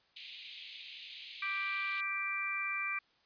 white band-pass noise, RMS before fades -49 dBFS, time 0.16-2.01 s, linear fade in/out 5 ms, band 2300 to 4100 Hz, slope 48 dB/octave
harmonic tone, 392.6 Hz, G4, 3 cents sharp, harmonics 3 / 4 / 5 / 6, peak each -41 / -44 / -43 / -35 dBFS, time 1.42-2.99 s, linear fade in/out 5 ms
effects white hiss -70 dBFS RMS until 3.25 s + resampled to 11025 Hz

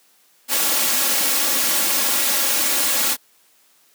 white noise with comb filter, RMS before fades -19 dBFS, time 0.48-3.17 s, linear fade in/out 50 ms, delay 3.6 ms, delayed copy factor +0.7, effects white hiss -57 dBFS RMS until 3.94 s + high-pass 200 Hz 12 dB/octave

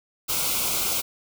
white band-stop noise, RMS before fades -25 dBFS, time 0.28-1.02 s, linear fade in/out 20 ms, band 1500 to 2100 Hz, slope 96 dB/octave, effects none

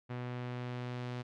sawtooth tone with low-pass filter sweep, 123.47 Hz, B2, in tune, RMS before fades -40 dBFS, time 0.09-1.23 s, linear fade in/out 20 ms, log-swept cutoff 2400 to 4100 Hz, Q 0.93, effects none

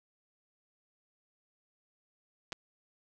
clicks, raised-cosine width 0.2 ms, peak -21 dBFS, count 2, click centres 2.522 / 2.528 s, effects none

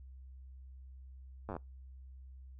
slowing click train, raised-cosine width 1 ms, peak -27 dBFS, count 8, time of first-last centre 1.49-1.566 s, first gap 9 ms, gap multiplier 1.06, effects noise-tail reverb RT60 0.2 s tail -24 dB re dry + added 65 Hz sine -49 dBFS peak until 2.59 s

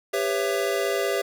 square chord, C# half-diminished seventh, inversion second, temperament just, 399.1 / 498.9 / 554.4 / 665.2 Hz, G4 / B4 / C#5 / E5, +31 / +17 / 0 / +16 cents, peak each -27 / -31 / -30 / -30 dBFS, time 0.13-1.22 s, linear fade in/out 10 ms, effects none

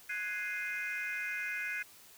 sine chord, Ab dominant seventh, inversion third, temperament equal, 1480 / 1661.2 / 2093 / 2489 Hz, Gb6 / Ab6 / C7 / Eb7, 0 / 0 / 0 / 0 cents, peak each -40 / -39 / -38 / -39 dBFS, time 0.09-1.83 s, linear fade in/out 10 ms, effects tanh soft clip ceiling -29 dBFS + white hiss -57 dBFS RMS until 2.17 s

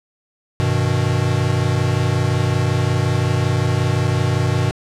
square chord, G augmented, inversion none, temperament equal, 98 / 123.47 / 155.56 Hz, G2 / B2 / D#3, 0 / 0 / 0 cents, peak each -21 / -19 / -23 dBFS, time 0.6-4.71 s, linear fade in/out 0 ms, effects low-pass 8000 Hz 12 dB/octave

